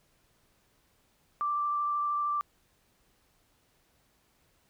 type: tone with vibrato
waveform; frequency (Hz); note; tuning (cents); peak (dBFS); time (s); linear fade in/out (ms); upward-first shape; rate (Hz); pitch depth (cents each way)
sine; 1174.7; D6; 0; -27; 1.41-2.41; 0; triangle; 13; 11
effects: pink hiss -69 dBFS RMS until 4.69 s